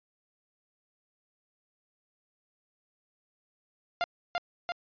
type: tone with echo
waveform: sawtooth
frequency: 698.5 Hz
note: F5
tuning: in tune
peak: -22 dBFS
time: 4.01-4.04 s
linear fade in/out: 0 ms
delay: 340 ms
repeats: 2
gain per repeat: -2 dB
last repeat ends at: 4.72 s
effects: resampled to 11025 Hz